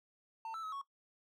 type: tone with pitch steps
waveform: triangle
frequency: 899 / 1322 / 1279 / 1109 Hz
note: A5 / E6 / D#6 / C#6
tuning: +37 / +5 / +47 / 0 cents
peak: -38 dBFS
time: 0.45-0.814 s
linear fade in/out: 2 ms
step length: 91 ms
effects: noise-tail reverb RT60 0.1 s tail -18 dB re dry